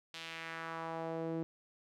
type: tone with band-pass filter sweep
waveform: sawtooth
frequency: 163.9 Hz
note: E3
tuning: 10 cents flat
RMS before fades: -41 dBFS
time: 0.14-1.43 s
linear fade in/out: 0 ms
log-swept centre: 3600 to 340 Hz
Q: 1.7
effects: none